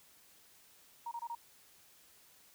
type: tone bursts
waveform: sine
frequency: 938 Hz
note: A#5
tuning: 11 cents sharp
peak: -38 dBFS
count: 4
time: 1.06-1.351 s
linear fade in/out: 5 ms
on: 54 ms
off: 25 ms
effects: white hiss -63 dBFS RMS until 2.54 s